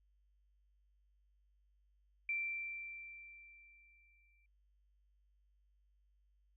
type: tone with exponential decay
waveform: sine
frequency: 2349 Hz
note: D7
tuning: in tune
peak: -34 dBFS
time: 2.29-4.46 s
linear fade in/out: 2 ms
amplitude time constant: 470 ms
effects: added 50 Hz sine -70 dBFS peak until 6.56 s